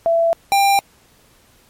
sine / square tone pair in turn, 668 / 794.4 Hz, E5 / G5, +23 / +23 cents, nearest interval minor third, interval 300 cents, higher second, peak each -12 dBFS, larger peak neither, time 0.06-0.33 / 0.52-0.79 s, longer neither, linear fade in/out 0 ms, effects pink hiss -53 dBFS RMS until 1.69 s + MP3 64 kbps

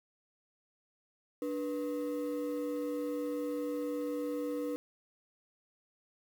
triangle ring-modulated tone, 390.8 Hz, G4, 5 cents flat, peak -28 dBFS, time 1.42-4.76 s, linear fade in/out 0 ms, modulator 97.2 Hz, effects 9-bit

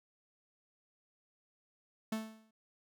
45% pulse tone with exponential decay, 220 Hz, A3, in tune, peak -32 dBFS, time 2.12-2.51 s, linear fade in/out 5 ms, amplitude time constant 84 ms, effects none

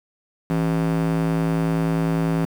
square tone with high-pass filter, 55.1 Hz, A1, 3 cents sharp, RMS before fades -21 dBFS, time 0.5-2.45 s, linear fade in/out 0 ms, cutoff 190 Hz, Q 2.6, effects low-pass 2000 Hz 12 dB/octave + 7-bit

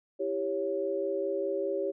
sine chord, C# diminished, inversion first, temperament equal with one note detuned, 329.6 / 394.5 / 554.4 Hz, E4 / G4 / C#5, 0 / +11 / 0 cents, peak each -37 / -31 / -32 dBFS, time 0.19-1.92 s, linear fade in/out 20 ms, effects none

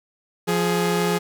sawtooth tone pair together, 174.61 / 417.8 Hz, F3 / G#4, 0 / +10 cents, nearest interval octave + minor third, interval 1510 cents, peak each -18 dBFS, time 0.47-1.19 s, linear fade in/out 20 ms, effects none

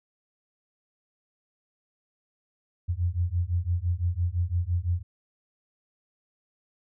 sine beating tone pair, 84.9 / 90.8 Hz, F2 / F#2, -48 / -32 cents, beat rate 5.9 Hz, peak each -27 dBFS, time 2.88-5.03 s, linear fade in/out 20 ms, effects none

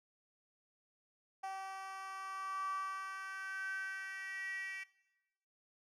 10% pulse tone with high-pass filter sweep, 384.9 Hz, G4, 32 cents flat, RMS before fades -43 dBFS, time 1.43-4.84 s, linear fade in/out 10 ms, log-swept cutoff 810 to 2100 Hz, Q 9.4, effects noise-tail reverb RT60 1.0 s tail -19 dB re dry + low-pass 10000 Hz 12 dB/octave

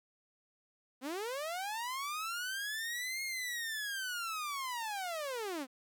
sawtooth linear two-way sweep, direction up then down, 243.6 to 2159 to 243.6 Hz, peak -33 dBFS, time 1.01-5.67 s, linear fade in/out 50 ms, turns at 3.23 s, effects 12-bit

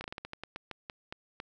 slowing click train, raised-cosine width 0.3 ms, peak -23 dBFS, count 13, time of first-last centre 0.01-1.401 s, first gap 31 ms, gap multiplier 1.22, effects none

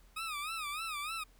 20% pulse tone with vibrato, 1244.5 Hz, D#6, in tune, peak -32 dBFS, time 0.16-1.24 s, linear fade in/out 10 ms, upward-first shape sine, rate 3.3 Hz, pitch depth 130 cents each way, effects added 42 Hz sine -60 dBFS peak until 1.39 s + pink hiss -67 dBFS RMS until 1.39 s

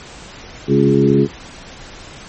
harmonic tone with a mistuned harmonic, 69.3 Hz, C#2, in tune, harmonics 2 / 3 / 4 / 5 / 6, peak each -16 / -16 / -16 / -16 / -16 dBFS, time 0.67-1.28 s, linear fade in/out 50 ms, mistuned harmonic 5, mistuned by +34 cents, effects pink hiss -36 dBFS RMS until 2.28 s + MP3 32 kbps

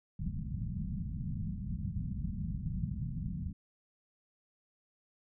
white low-pass noise, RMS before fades -37 dBFS, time 0.19-3.53 s, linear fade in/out 5 ms, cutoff 200 Hz, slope 48 dB/octave, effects none

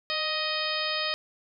harmonic tone with a mistuned harmonic, 625 Hz, D#5, 8 cents sharp, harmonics 1 / 2 / 3 / 4 / 5 / 6 / 7 / 8, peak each -35 / -35 / -35 / -35 / -35 / -35 / -35 / -35 dBFS, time 0.1-1.14 s, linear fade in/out 0 ms, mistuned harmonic 1, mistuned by -32 cents, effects none

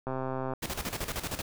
click train, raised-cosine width 1 ms, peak -20 dBFS, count 62, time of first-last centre 0.07-0.536 s, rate 131 Hz
pink noise with tremolo, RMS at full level -33 dBFS, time 0.62-1.42 s, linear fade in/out 10 ms, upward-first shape square, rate 13 Hz, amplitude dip 70%
effects none

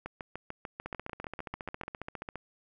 two click trains, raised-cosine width 0.5 ms, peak -23 / -23 dBFS, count 23 / 13, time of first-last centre 0.86-2.357 / 0.06-1.835 s, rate 14.7 / 6.76 Hz, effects none

